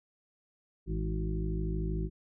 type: harmonic tone with a mistuned harmonic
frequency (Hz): 53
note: G#1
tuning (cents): +36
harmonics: 1 / 2 / 3 / 4 / 6 / 7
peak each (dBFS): -32 / -41 / -36 / -42 / -42 / -41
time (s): 0.86-2.1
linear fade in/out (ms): 50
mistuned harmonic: 4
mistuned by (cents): -56
effects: none